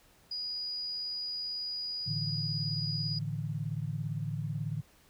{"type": "tone", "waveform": "sine", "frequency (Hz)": 4909, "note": "D#8", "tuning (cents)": -24, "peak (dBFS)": -34, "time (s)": [0.31, 3.19], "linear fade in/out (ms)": 5}
{"type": "chord", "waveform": "sine", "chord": "A suspended fourth", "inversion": "none", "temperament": "equal", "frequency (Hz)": [110, 146.83, 164.81], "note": ["A2", "D3", "E3"], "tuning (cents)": [0, 0, 0], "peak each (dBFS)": [-37, -35, -39], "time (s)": [2.06, 4.82], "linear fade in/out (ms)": 20}
{"effects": ["pink hiss -63 dBFS RMS until 5.09 s"]}